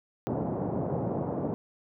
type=band-pass noise; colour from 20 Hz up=pink; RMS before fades=-31 dBFS; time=0.27-1.54 s; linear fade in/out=0 ms; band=110 to 770 Hz; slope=24 dB/octave; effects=none